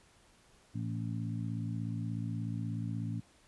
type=harmonic tone with a mistuned harmonic; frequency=56.6 Hz; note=A1; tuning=50 cents sharp; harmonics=2 / 3 / 4 / 5; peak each=-36 / -40 / -42 / -44 dBFS; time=0.74-3.21 s; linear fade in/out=20 ms; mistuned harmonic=5; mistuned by=-17 cents; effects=pink hiss -64 dBFS RMS until 3.47 s + resampled to 24000 Hz